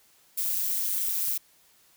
violet noise with amplitude modulation, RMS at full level -24 dBFS, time 0.37-1.38 s, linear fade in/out 10 ms, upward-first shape sine, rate 191 Hz, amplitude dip 95%, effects white hiss -61 dBFS RMS until 1.96 s

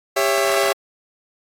sawtooth chord, C# diminished, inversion second, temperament just, 399.1 / 554.4 / 665.2 Hz, G4 / C#5 / E5, +31 / 0 / +16 cents, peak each -17 dBFS, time 0.16-0.73 s, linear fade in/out 10 ms, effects AAC 48 kbps

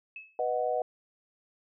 sine tone with exponential decay, 2594 Hz, E7, 28 cents flat, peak -37 dBFS, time 0.16-0.41 s, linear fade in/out 2 ms, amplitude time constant 54 ms
sine chord, B major, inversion none, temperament equal, 493.9 / 622.3 / 740 Hz, B4 / D#5 / F#5, 0 / 0 / 0 cents, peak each -31 dBFS, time 0.39-0.82 s, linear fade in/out 2 ms
effects none

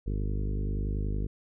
harmonic tone with a mistuned harmonic, 50.7 Hz, G#1, 41 cents flat, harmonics 1 / 2 / 3 / 4 / 5 / 6 / 7 / 8 / 9, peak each -29 / -35 / -39 / -41 / -43 / -45 / -46 / -47 / -48 dBFS, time 0.06-1.27 s, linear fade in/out 10 ms, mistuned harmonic 1, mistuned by -28 cents, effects none

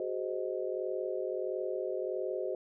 sine chord, Ab dominant seventh, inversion third, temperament just, 373.8 / 415.3 / 519.1 / 623 Hz, Gb4 / Ab4 / C5 / Eb5, +18 / 0 / -14 / +2 cents, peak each -36 / -40 / -37 / -39 dBFS, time 0-2.55 s, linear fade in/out 2 ms, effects none

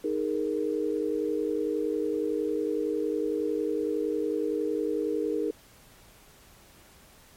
sine chord, D# suspended fourth, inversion none, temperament equal, 311.1 / 415.3 / 466.2 Hz, D#4 / G#4 / A#4, 0 / 0 / 0 cents, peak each -30 dBFS, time 0.04-5.51 s, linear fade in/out 5 ms, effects pink hiss -55 dBFS RMS until 7.36 s + MP3 64 kbps

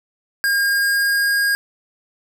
square tone with pitch glide, 1616 to 1627.2 Hz, G#6 to G#6, -48 to -36 cents, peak -16 dBFS, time 0.44-1.55 s, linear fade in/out 0 ms, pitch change +12 cents, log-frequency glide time 0.62-1.37 s, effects none

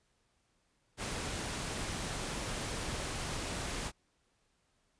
pink noise, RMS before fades -38 dBFS, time 0.97-3.92 s, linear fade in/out 50 ms, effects pink hiss -75 dBFS RMS until 4.99 s + resampled to 22050 Hz

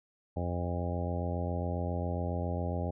harmonic tone with a mistuned harmonic, 87.31 Hz, F2, in tune, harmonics 1 / 2 / 3 / 4 / 5 / 6 / 7 / 8 / 9, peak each -33 / -38 / -41 / -44 / -44 / -42 / -41 / -47 / -43 dBFS, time 0.36-2.91 s, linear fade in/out 10 ms, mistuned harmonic 9, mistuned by +45 cents, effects none

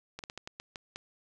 slowing click train, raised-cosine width 0.2 ms, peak -23 dBFS, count 8, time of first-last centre 0.19-0.96 s, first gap 48 ms, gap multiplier 1.27, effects none

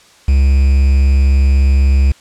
triangle tone with quantisation, 68.1 Hz, C#2, 30 cents flat, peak -5 dBFS, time 0.28-2.12 s, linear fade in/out 5 ms, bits 5, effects white hiss -45 dBFS RMS until 2.2 s + low-pass 7000 Hz 12 dB/octave

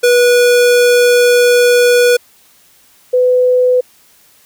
square / sine tone pair in turn, 487.1 / 501.4 Hz, B4 / B4, -24 / +26 cents, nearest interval minor second, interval 50 cents, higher second, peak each -7 dBFS, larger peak neither, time 0.03-2.17 / 3.13-3.81 s, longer first, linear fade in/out 10 ms, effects white hiss -48 dBFS RMS until 4.45 s

